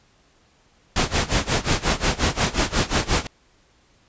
pink noise with tremolo, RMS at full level -18 dBFS, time 0.96-3.27 s, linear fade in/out 2 ms, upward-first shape sine, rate 5.6 Hz, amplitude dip 90%, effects pink hiss -59 dBFS RMS until 4.08 s + resampled to 16000 Hz

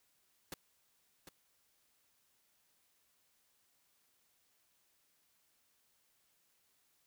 pink noise with echo, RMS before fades -44 dBFS, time 0.52-0.54 s, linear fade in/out 2 ms, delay 750 ms, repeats 1, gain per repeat -9 dB, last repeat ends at 1.29 s, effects white hiss -75 dBFS RMS until 7.06 s

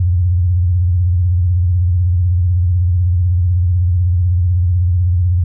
sine tone with vibrato, 88.7 Hz, F2, 27 cents sharp, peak -10 dBFS, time 0-5.44 s, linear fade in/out 5 ms, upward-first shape triangle, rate 16 Hz, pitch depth 130 cents each way, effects none

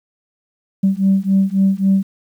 sine beating tone pair, 191.9 / 195.6 Hz, G3 / G3, -37 / -4 cents, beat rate 3.7 Hz, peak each -14 dBFS, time 0.83-2.03 s, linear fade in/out 10 ms, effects tanh soft clip ceiling -6 dBFS + 8-bit

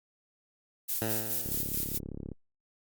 violet noise with tremolo, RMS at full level -31 dBFS, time 0.88-1.99 s, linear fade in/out 20 ms, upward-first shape square, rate 4.7 Hz, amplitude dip 45%
10% pulse tone with exponential decay, 111 Hz, A2, 16 cents sharp, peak -21 dBFS, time 1.02-1.99 s, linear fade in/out 0 ms, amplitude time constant 210 ms
click train, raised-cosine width 3 ms, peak -26 dBFS, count 31, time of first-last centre 1.46-2.317 s, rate 35 Hz
effects Opus 48 kbps

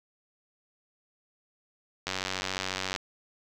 click train, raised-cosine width 0.2 ms, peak -13 dBFS, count 85, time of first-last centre 2.07-2.962 s, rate 94.2 Hz, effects none

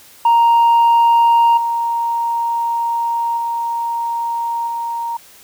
sine tone with level steps, 932.3 Hz, A#5, in tune, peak -6 / -15 / -17 / -19 dBFS, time 0.25-5.17 s, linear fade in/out 5 ms, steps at 1.57 / 3.37 / 4.67 s, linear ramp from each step 5 ms, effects tanh soft clip ceiling -7 dBFS + white hiss -44 dBFS RMS until 5.43 s

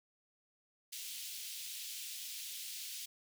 pink high-pass noise, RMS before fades -45 dBFS, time 0.92-3.06 s, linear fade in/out 10 ms, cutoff 2900 Hz, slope 24 dB/octave, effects none

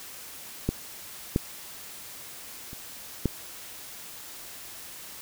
clicks, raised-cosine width 3 ms, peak -11 / -9 / -28 / -10 dBFS, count 4, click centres 0.69 / 1.361 / 2.731 / 3.257 s, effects white hiss -43 dBFS RMS until 5.21 s

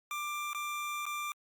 25% pulse tone with dropouts, 1185 Hz, D6, 15 cents sharp, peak -31 dBFS, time 0.11-1.32 s, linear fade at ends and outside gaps 1 ms, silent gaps 0.532-0.547 / 1.055-1.064 s, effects Opus 48 kbps

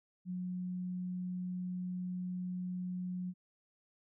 sine tone, 181.3 Hz, F#3, 35 cents flat, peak -36 dBFS, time 0.25-3.34 s, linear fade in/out 50 ms, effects none

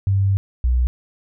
sine tone pair in turn, 97.9 / 61.67 Hz, G2 / B1, -2 / -2 cents, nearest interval minor sixth, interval 800 cents, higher first, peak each -14 dBFS, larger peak neither, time 0.07-0.37 / 0.64-0.87 s, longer first, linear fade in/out 0 ms, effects none

